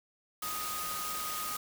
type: tone in noise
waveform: sine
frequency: 1244.5 Hz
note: D#6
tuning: in tune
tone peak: -38 dBFS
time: 0.42-1.57 s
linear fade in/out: 5 ms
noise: white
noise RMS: -38 dBFS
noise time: 0.42-1.57 s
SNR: -3 dB
effects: none